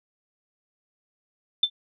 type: tone with exponential decay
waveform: sine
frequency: 3544 Hz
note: A7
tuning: 12 cents sharp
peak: -13 dBFS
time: 1.63-1.7 s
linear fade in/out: 5 ms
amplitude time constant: 15 ms
effects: none